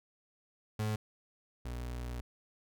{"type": "tone pair in turn", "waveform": "35% pulse", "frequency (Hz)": [107.5, 60.68], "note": ["A2", "B1"], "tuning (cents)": [-40, -30], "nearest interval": "minor seventh", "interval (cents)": 990, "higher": "first", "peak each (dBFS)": [-30, -36], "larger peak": "first", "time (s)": [[0.79, 0.96], [1.65, 2.21]], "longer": "second", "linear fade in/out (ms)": 5, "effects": []}